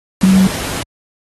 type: tone in noise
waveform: sine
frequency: 190 Hz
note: F#3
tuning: 46 cents sharp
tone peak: -6 dBFS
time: 0.23-0.47 s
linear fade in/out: 2 ms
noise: pink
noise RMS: -22 dBFS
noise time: 0.21-0.83 s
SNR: +13 dB
effects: high-pass 60 Hz 12 dB/octave + AAC 32 kbps